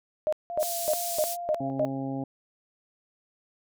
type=tone bursts; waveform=sine; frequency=615 Hz; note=D#5; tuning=20 cents flat; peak=-22 dBFS; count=6; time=0.27-1.85 s; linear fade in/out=0 ms; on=55 ms; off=250 ms
type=tone with vibrato; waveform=sine; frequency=690 Hz; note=F5; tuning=21 cents flat; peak=-32 dBFS; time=0.5-1.7 s; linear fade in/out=0 ms; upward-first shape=sine; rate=2.5 Hz; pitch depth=19 cents each way
type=band-pass noise; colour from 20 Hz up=white; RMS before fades=-33 dBFS; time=0.59-1.37 s; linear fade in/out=50 ms; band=5000 to 16000 Hz; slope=12 dB/octave
type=harmonic tone; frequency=135.2 Hz; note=C#3; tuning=43 cents flat; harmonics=1 / 2 / 3 / 4 / 5 / 6; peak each=-36 / -31 / -44 / -40 / -42 / -41 dBFS; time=1.6-2.24 s; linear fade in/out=5 ms
effects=none